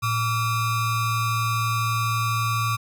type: ring-modulated tone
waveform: square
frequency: 632 Hz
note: D#5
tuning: 27 cents sharp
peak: -19 dBFS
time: 0.02-2.77 s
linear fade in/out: 20 ms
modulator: 518 Hz
effects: none